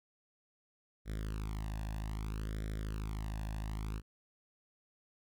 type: tone with flanger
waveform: sawtooth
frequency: 53.1 Hz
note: G#1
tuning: 39 cents sharp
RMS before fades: -39 dBFS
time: 1.05-4.02 s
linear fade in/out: 50 ms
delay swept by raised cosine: 0.54 to 1.15 ms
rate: 0.62 Hz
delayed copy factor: +1
effects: none